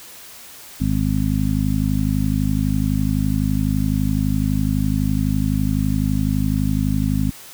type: harmonic tone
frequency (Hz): 51.91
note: G#1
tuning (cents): 0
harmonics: 1 / 2 / 3 / 4 / 5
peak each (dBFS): -23 / -23 / -23 / -23 / -23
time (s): 0.8-7.31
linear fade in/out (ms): 10
effects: white hiss -40 dBFS RMS until 7.53 s